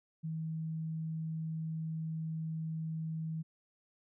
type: tone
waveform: sine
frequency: 160.1 Hz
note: D#3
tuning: 50 cents sharp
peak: -35 dBFS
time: 0.23-3.43 s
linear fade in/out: 20 ms
effects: none